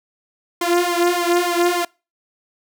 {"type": "tone with flanger", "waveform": "sawtooth", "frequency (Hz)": 349.2, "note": "F4", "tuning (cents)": 0, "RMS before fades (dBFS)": -18, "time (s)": [0.61, 1.85], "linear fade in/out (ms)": 5, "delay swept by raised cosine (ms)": [0.92, 3.02], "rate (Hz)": 3.4, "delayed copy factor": 1, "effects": ["noise-tail reverb RT60 0.3 s tail -26 dB re dry"]}